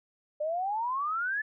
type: exponential sweep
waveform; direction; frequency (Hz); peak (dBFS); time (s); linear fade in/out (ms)
sine; up; 588 to 1760; -28; 0.4-1.42; 10
effects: none